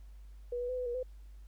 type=tone with pitch steps; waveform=sine; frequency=485.8 / 489.8 / 506 / 499.5 / 479.3 / 508 Hz; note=B4 / B4 / B4 / B4 / A#4 / B4; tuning=-29 / -14 / +42 / +20 / +48 / +49 cents; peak=-33 dBFS; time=0.52-1.03 s; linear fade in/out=5 ms; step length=85 ms; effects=added 50 Hz sine -48 dBFS peak until 1.47 s + pink hiss -71 dBFS RMS until 1.47 s